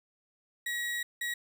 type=tone bursts at uneven times; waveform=35% pulse; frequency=1910 Hz; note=A#6; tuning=42 cents sharp; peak=-30 dBFS; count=2; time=0.66-1.03 / 1.21-1.34 s; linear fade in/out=5 ms; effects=none

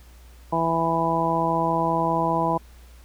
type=harmonic tone; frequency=165.1 Hz; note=E3; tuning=3 cents sharp; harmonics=1 / 2 / 3 / 4 / 5 / 6; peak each=-28 / -28 / -30 / -27 / -27 / -24 dBFS; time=0.52-2.58 s; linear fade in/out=10 ms; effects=added 60 Hz sine -45 dBFS peak until 3.04 s + pink hiss -55 dBFS RMS until 3.04 s

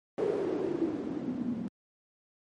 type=noise with low-pass filter sweep; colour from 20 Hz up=blue; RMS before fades=-32 dBFS; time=0.18-1.68 s; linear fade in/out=0 ms; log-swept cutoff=440 to 220 Hz; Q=7.4; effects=high-pass 100 Hz 12 dB/octave + MP3 48 kbps

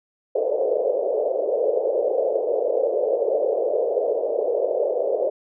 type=band-pass noise; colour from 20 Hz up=pink; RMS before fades=-22 dBFS; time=0.35-5.3 s; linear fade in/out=10 ms; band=450 to 590 Hz; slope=48 dB/octave; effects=none

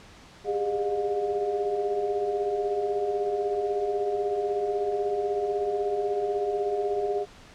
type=tone cluster; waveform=sine; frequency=391.7 / 407.9 / 614 / 715 Hz; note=G4 / G#4 / D#5 / F5; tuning=-1 / -31 / -23 / +41 cents; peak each=-35 / -26 / -35 / -32 dBFS; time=0.44-7.26 s; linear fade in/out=50 ms; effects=pink hiss -50 dBFS RMS until 7.54 s + low-pass 6000 Hz 12 dB/octave

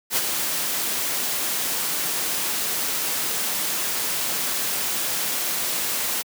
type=noise with ADSR envelope; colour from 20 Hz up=white; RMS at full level=-20 dBFS; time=0.1-6.23 s; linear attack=65 ms; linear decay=40 ms; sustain=-5 dB; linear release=24 ms; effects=high-pass 150 Hz 12 dB/octave

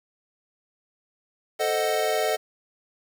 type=chord; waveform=square; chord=A diminished seventh; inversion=none; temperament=equal; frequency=440 / 523.3 / 622.3 / 740 Hz; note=A4 / C5 / Eb5 / Gb5; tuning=0 / 0 / 0 / 0 cents; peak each=-28 / -32 / -27 / -29 dBFS; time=1.59-2.37 s; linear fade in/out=20 ms; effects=8-bit

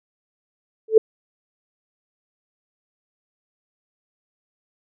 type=tone with exponential growth; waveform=sine; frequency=440 Hz; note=A4; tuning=in tune; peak=-3 dBFS; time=0.88-0.98 s; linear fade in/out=5 ms; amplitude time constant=21 ms; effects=none

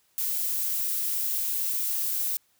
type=noise; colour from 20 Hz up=violet; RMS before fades=-28 dBFS; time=0.18-2.37 s; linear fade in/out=0 ms; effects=white hiss -67 dBFS RMS until 2.59 s

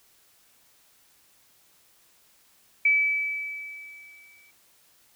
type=tone with exponential decay; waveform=sine; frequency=2300 Hz; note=D7; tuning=37 cents flat; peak=-16 dBFS; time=2.85-4.51 s; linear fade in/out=5 ms; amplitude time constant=360 ms; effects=white hiss -61 dBFS RMS until 5.15 s

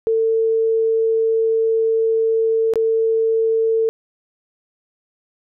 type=tone with dropouts; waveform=sine; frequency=448.5 Hz; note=A4; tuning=33 cents sharp; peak=-14 dBFS; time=0.07-3.89 s; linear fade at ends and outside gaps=0 ms; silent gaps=2.737-2.757 s; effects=none

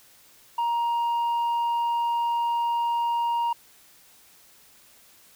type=tone with tanh clipping; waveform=sine; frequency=940 Hz; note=A#5; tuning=14 cents sharp; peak=-23 dBFS; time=0.58-3.53 s; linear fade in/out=5 ms; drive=3 dB; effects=white hiss -55 dBFS RMS until 5.35 s

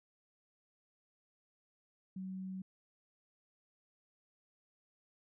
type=tone; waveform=sine; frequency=188.4 Hz; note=F#3; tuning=32 cents sharp; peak=-40 dBFS; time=2.16-2.62 s; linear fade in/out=5 ms; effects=none

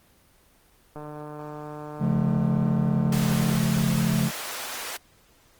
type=click train; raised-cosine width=1 ms; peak=-24 dBFS; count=391; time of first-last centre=0.96-3.56 s; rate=150 Hz
type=chord; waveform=triangle; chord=Db augmented; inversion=none; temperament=just; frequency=138.59 / 173.24 / 216.5 Hz; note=Db3 / F3 / A3; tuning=0 / -14 / -28 cents; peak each=-23 dBFS; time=1.99-4.31 s; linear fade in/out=50 ms
type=high-pass noise; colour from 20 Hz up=pink; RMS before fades=-34 dBFS; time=3.12-4.97 s; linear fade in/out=5 ms; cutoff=640 Hz; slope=12 dB/octave
effects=pink hiss -59 dBFS RMS until 5.59 s + Opus 24 kbps

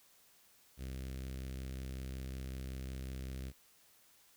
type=tone with notch filter; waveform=sawtooth; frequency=65.41 Hz; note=C2; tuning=in tune; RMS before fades=-43 dBFS; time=0.77-3.53 s; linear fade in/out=50 ms; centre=920 Hz; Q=0.63; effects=white hiss -66 dBFS RMS until 4.36 s

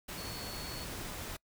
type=tone in noise; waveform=sine; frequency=4400 Hz; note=C#8; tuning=14 cents flat; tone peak=-46 dBFS; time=0.17-0.85 s; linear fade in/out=10 ms; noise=pink; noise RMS=-42 dBFS; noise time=0.08-1.37 s; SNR=-7 dB; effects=noise-tail reverb RT60 0.1 s tail -25 dB re dry

